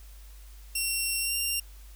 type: tone with pitch glide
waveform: 10% pulse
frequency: 2732 to 2777 Hz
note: F7 to F7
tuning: -39 to -10 cents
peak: -19 dBFS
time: 0.75-1.6 s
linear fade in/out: 5 ms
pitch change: +29 cents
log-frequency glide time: 1.21-1.35 s
effects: added 50 Hz sine -45 dBFS peak until 1.95 s + white hiss -57 dBFS RMS until 1.95 s